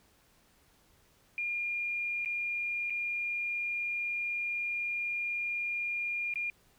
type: tone with dropouts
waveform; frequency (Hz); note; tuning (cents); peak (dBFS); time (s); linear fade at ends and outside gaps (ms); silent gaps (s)
sine; 2412; D7; +46; -31; 1.38-6.5; 1; 2.249-2.258 / 2.899-2.904 / 6.339-6.357
effects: pink hiss -66 dBFS RMS until 6.78 s